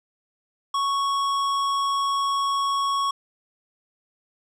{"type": "tone with hard clipping", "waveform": "triangle", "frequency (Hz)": 1108.7, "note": "C#6", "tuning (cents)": 0, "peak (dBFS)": -23, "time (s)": [0.74, 3.11], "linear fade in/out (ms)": 5, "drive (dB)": 16, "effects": []}